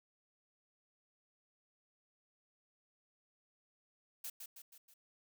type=noise with echo; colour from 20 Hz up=blue; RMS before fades=-44 dBFS; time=4.24-4.3 s; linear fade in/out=5 ms; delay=160 ms; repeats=4; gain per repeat=-5 dB; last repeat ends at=4.94 s; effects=none